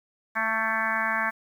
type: harmonic tone with a mistuned harmonic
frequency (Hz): 222.7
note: A3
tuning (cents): +21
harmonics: 1 / 3 / 4 / 5 / 6 / 7 / 8 / 9 / 10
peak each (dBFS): -38 / -35 / -32 / -31 / -35 / -30 / -29 / -35 / -35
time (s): 0.35-1.31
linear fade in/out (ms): 20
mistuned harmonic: 8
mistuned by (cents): -31
effects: 9-bit